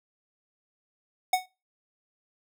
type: tone with exponential decay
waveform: square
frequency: 740 Hz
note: F#5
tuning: in tune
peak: -18 dBFS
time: 1.33-1.46 s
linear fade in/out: 5 ms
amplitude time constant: 28 ms
effects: noise-tail reverb RT60 0.3 s tail -22 dB re dry